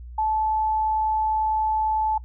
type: tone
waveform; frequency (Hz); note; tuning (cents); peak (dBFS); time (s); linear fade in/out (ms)
sine; 869; A5; -22; -20; 0.18-2.18; 5
effects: noise-tail reverb RT60 0.1 s tail -22 dB re dry + added 60 Hz sine -36 dBFS peak until 2.24 s

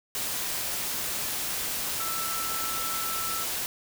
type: tone in noise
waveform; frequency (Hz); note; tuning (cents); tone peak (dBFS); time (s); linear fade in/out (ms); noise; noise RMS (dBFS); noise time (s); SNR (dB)
sine; 1326; E6; +10; -34; 2-3.44; 0; white; -31; 0.15-3.66; -6
effects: none

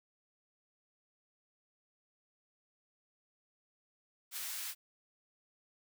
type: high-pass noise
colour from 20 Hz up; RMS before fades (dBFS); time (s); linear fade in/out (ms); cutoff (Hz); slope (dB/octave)
white; -41; 4.31-4.75; 50; 1300; 12
effects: none

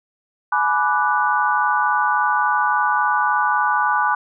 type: chord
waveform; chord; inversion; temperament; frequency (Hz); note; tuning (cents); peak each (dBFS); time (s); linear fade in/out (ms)
sine; G# half-diminished seventh; none; equal with one note detuned; 844.2 / 987.8 / 1174.7 / 1480; G#5 / B5 / D6 / F#6; +28 / 0 / 0 / 0; -21; 0.52-4.15; 5
effects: none

